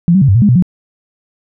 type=tone with pitch steps; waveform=sine; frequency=171.4 / 192.2 / 137.8 / 97.1 / 119.2 / 206.3 / 123.8 / 179.9 Hz; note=F3 / G3 / C#3 / G2 / A#2 / G#3 / B2 / F#3; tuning=-32 / -34 / -10 / -16 / +39 / -11 / +5 / -48 cents; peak=-5 dBFS; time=0.08-0.624 s; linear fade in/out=0 ms; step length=68 ms; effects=none